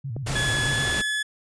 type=tone with vibrato; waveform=sine; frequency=124.4 Hz; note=B2; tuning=13 cents sharp; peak=-28 dBFS; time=0.04-0.89 s; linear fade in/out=10 ms; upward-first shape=square; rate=8 Hz; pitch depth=170 cents each way
type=click; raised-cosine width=2 ms; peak=-21 dBFS; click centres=0.165 s
type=noise; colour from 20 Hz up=pink; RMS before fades=-29 dBFS; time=0.26-1.02 s; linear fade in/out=10 ms
type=tone with pitch glide; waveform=30% pulse; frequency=1700 to 1711.8 Hz; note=G#6 to A6; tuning=+40 to -48 cents; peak=-21 dBFS; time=0.35-1.23 s; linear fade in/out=10 ms; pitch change=+12 cents; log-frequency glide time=0.68-0.76 s
effects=resampled to 22050 Hz